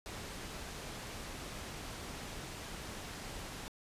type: low-pass noise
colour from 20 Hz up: pink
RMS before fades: -45 dBFS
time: 0.06-3.68 s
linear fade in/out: 0 ms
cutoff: 9300 Hz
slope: 12 dB/octave
effects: resampled to 32000 Hz